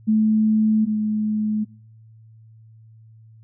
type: tone pair in turn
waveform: sine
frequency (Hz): 216.9 / 213.8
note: A3 / A3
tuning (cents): -25 / -49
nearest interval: unison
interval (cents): 24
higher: first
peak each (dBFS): -14 / -19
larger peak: first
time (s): 0.07-0.86 / 0.86-1.65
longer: neither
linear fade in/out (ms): 20
effects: noise-tail reverb RT60 0.7 s tail -26 dB re dry + added 111 Hz sine -45 dBFS peak until 3.43 s